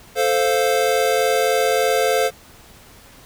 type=chord; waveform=square; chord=F major; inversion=first; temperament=equal; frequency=440 / 523.3 / 698.5 Hz; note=A4 / C5 / F5; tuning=0 / 0 / 0 cents; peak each=-21 / -20 / -22 dBFS; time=0.15-2.31 s; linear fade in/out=50 ms; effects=pink hiss -46 dBFS RMS until 3.25 s